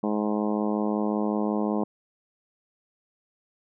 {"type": "harmonic tone", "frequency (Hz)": 105.4, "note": "G#2", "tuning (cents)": 26, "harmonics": [2, 3, 4, 5, 6, 7, 8, 9, 10], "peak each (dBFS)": [-26, -30, -32, -34, -36, -37, -38, -39, -40], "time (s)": [0.03, 1.84], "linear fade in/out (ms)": 5, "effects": []}